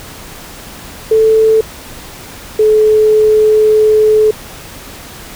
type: tone pair in turn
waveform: sine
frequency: 440.6 / 430.3 Hz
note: A4 / A4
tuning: +2 / -39 cents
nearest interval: unison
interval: 41 cents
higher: first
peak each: -5 dBFS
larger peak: neither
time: 1.11-1.61 / 2.59-4.31 s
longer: second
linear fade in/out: 5 ms
effects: pink hiss -31 dBFS RMS until 5.35 s